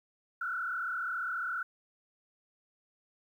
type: tone with frequency modulation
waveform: sine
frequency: 1425 Hz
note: F6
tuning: 34 cents sharp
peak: -32 dBFS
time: 0.41-1.63 s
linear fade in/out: 5 ms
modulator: 34.6 Hz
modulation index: 2.4
effects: 11-bit